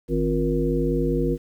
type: harmonic tone with a mistuned harmonic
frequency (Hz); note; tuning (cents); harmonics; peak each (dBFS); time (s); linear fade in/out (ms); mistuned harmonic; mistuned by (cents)
52.4; G#1; +16; 1 / 3 / 5 / 7 / 9; -26 / -26 / -26 / -26 / -26; 0.08-1.38; 50; 7; -68
effects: 9-bit